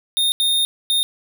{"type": "tone bursts at uneven times", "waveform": "square", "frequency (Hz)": 3668, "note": "A#7", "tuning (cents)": -29, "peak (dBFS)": -16, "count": 3, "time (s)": [[0.17, 0.32], [0.4, 0.65], [0.9, 1.03]], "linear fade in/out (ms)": 0, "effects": []}